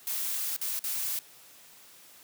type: noise with dropouts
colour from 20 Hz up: blue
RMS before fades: -32 dBFS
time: 0.07-1.19 s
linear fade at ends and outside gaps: 1 ms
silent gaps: 0.564-0.614 / 0.792-0.84 s
effects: white hiss -54 dBFS RMS until 2.23 s + high-pass 100 Hz 12 dB/octave